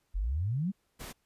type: exponential sweep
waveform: sine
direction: up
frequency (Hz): 41.24 to 206.8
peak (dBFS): -28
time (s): 0.14-0.72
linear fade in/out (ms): 20
type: noise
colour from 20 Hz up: pink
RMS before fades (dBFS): -43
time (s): 0.99-1.13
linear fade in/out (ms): 20
effects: pink hiss -75 dBFS RMS until 1.25 s + resampled to 32000 Hz